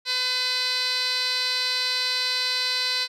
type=tone with band-pass filter; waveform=15% pulse; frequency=505 Hz; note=B4; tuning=39 cents sharp; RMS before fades=-25 dBFS; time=0.05-3.08 s; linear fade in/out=50 ms; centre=3800 Hz; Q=8.8; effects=none